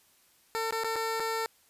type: tone with dropouts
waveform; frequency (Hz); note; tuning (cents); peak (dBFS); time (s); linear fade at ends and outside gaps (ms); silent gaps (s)
15% pulse; 450; A4; +39; -23; 0.55-1.46; 0; 0.708-0.724 / 0.836-0.844 / 0.957-0.962 / 1.197-1.203
effects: white hiss -64 dBFS RMS until 1.69 s + resampled to 32000 Hz